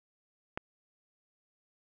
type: click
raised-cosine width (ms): 0.5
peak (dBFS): -19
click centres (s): 0.575
effects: none